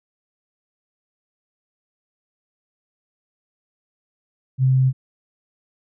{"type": "tone", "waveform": "sine", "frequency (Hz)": 130.81, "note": "C3", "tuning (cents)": 0, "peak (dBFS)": -13, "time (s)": [4.58, 4.93], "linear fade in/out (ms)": 50, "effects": []}